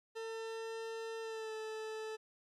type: tone with pitch glide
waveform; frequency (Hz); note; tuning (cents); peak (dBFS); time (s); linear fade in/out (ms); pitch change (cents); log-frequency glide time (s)
40% pulse; 449.9 to 437.3; A4 to A4; +39 to -11; -40; 0.15-2.17; 20; -50; 1.22-1.53
effects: low-pass 7000 Hz 12 dB/octave + 13-bit